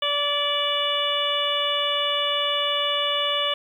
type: harmonic tone with a mistuned harmonic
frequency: 579 Hz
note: D5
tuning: 25 cents flat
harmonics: 1 / 2 / 3 / 4 / 5 / 6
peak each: -28 / -28 / -35 / -33 / -25 / -27 dBFS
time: 0.02-3.54 s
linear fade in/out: 5 ms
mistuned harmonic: 5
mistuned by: +24 cents
effects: 9-bit

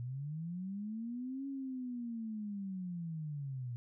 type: linear two-way sweep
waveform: sine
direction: up then down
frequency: 117.6 to 276.9 to 117.6 Hz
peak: -38 dBFS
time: 0-3.76 s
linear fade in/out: 0 ms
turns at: 1.47 s
effects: none

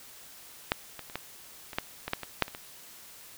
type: clicks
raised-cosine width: 0.3 ms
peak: -8 / -23 / -29 / -16 / -24 / -11 / -17 / -11 / -20 / -6 / -25 / -23 dBFS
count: 12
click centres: 0.719 / 0.993 / 1.099 / 1.156 / 1.732 / 1.785 / 2.08 / 2.134 / 2.233 / 2.423 / 2.481 / 2.549 s
effects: white hiss -50 dBFS RMS until 3.37 s

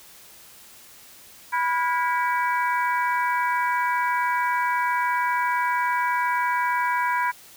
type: harmonic tone with a mistuned harmonic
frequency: 327.4 Hz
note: E4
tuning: 12 cents flat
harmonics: 3 / 4 / 5 / 6 / 7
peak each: -22 / -32 / -28 / -33 / -33 dBFS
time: 1.52-7.32 s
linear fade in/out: 20 ms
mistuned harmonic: 4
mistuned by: +150 cents
effects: white hiss -48 dBFS RMS until 7.56 s

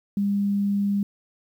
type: tone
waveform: sine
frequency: 201.1 Hz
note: G3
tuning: 44 cents sharp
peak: -20 dBFS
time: 0.17-1.03 s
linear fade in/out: 2 ms
effects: 9-bit

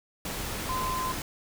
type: tone in noise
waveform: sine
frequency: 1031 Hz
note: C6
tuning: 26 cents flat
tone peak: -29 dBFS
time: 0.69-1.12 s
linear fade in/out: 2 ms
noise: pink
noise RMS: -34 dBFS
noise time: 0.25-1.22 s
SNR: +2 dB
effects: none

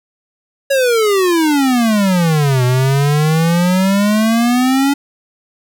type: exponential two-way sweep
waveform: square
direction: down then up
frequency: 560 to 123.47 to 283.8 Hz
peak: -11 dBFS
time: 0.7-4.94 s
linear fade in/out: 10 ms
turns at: 2.64 s
effects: none

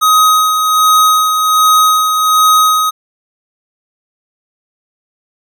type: tone with tremolo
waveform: square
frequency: 1259 Hz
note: D#6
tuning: 20 cents sharp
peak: -6 dBFS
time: 0.01-2.91 s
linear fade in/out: 20 ms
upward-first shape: sine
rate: 1.3 Hz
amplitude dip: 45%
effects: none

